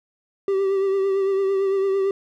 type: tone with vibrato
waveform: triangle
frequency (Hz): 389.5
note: G4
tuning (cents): -11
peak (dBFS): -16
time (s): 0.48-2.11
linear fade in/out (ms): 2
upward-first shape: triangle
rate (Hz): 8.9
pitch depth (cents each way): 37
effects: none